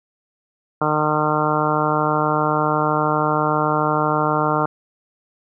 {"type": "harmonic tone", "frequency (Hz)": 152.2, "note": "D#3", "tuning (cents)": -38, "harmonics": [1, 2, 3, 4, 5, 6, 7, 8, 9], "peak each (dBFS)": [-25, -25, -25, -25, -25, -25, -25, -25, -25], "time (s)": [0.81, 4.66], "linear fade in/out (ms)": 5, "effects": []}